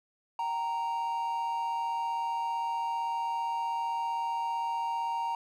triangle tone pair together, 774 / 929.5 Hz, G5 / A#5, -22 / -5 cents, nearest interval minor third, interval 317 cents, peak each -36 / -28 dBFS, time 0.39-5.35 s, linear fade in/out 2 ms, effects none

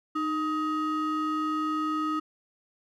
triangle ring-modulated tone, 784 Hz, G5, in tune, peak -21 dBFS, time 0.15-2.2 s, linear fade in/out 10 ms, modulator 476 Hz, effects none

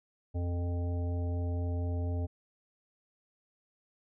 harmonic tone with a mistuned harmonic, 87.31 Hz, F2, in tune, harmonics 1 / 3 / 5 / 7 / 9, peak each -30 / -41 / -45 / -46 / -51 dBFS, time 0.34-2.27 s, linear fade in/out 20 ms, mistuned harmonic 1, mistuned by -28 cents, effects none

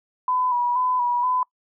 sine tone with vibrato, 987.8 Hz, B5, in tune, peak -19 dBFS, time 0.28-1.43 s, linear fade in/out 2 ms, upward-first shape square, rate 2.1 Hz, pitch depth 33 cents each way, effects noise-tail reverb RT60 0.1 s tail -24 dB re dry

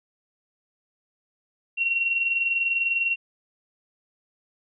sine tone pair together, 2719 / 2739 Hz, F7 / F7, -47 / -34 cents, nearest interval unison, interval 13 cents, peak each -30 / -22 dBFS, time 1.77-3.16 s, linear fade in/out 20 ms, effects none

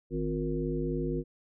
harmonic tone with a mistuned harmonic, 51.91 Hz, G#1, in tune, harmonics 1 / 3 / 5 / 7 / 9, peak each -36 / -34 / -35 / -34 / -37 dBFS, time 0.1-1.24 s, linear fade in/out 50 ms, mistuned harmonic 7, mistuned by -34 cents, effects none

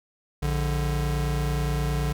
square tone pair together, 58.76 / 146.83 Hz, A#1 / D3, +14 / 0 cents, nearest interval octave + major third, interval 1586 cents, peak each -27 dBFS, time 0.42-2.13 s, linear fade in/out 10 ms, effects none

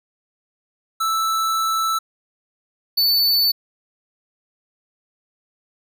square tone pair in turn, 1318.5 / 4494 Hz, E6 / C#8, 0 / +23 cents, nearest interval octave + major sixth, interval 2123 cents, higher second, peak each -19 / -15 dBFS, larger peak second, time 1-1.99 / 2.97-3.52 s, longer first, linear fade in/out 10 ms, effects none

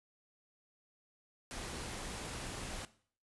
pink noise, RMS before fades -43 dBFS, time 1.51-2.85 s, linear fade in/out 0 ms, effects noise-tail reverb RT60 0.5 s tail -17 dB re dry + resampled to 24000 Hz

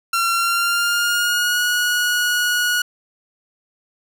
sawtooth tone with pitch glide, 1366 to 1455.6 Hz, F6 to F#6, -39 to -29 cents, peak -13 dBFS, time 0.13-2.82 s, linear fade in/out 5 ms, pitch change +110 cents, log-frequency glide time 0.33-1.6 s, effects none

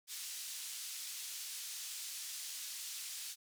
pink band-pass noise, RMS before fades -45 dBFS, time 0.07-3.36 s, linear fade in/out 50 ms, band 4300 to 12000 Hz, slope 12 dB/octave, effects none

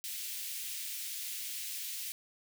white high-pass noise, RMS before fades -40 dBFS, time 0.04-2.12 s, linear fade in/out 0 ms, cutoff 2200 Hz, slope 24 dB/octave, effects none

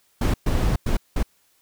brown noise bursts at uneven times, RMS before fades -20 dBFS, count 4, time 0.21-0.34 / 0.46-0.76 / 0.86-0.97 / 1.16-1.23 s, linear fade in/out 5 ms, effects white hiss -63 dBFS RMS until 1.61 s

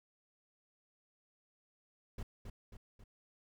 brown noise with echo, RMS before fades -41 dBFS, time 2.18-2.23 s, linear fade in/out 5 ms, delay 270 ms, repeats 3, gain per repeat -5 dB, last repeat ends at 3.04 s, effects none

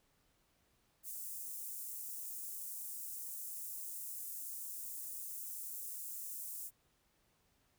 white high-pass noise, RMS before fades -45 dBFS, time 1.03-6.71 s, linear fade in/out 50 ms, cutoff 7600 Hz, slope 24 dB/octave, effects pink hiss -75 dBFS RMS until 7.78 s

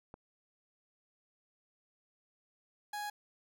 click, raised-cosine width 1 ms, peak -34 dBFS, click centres 0.141 s
30% pulse tone, 830.6 Hz, G#5, in tune, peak -35 dBFS, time 2.93-3.1 s, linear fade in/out 5 ms
effects none

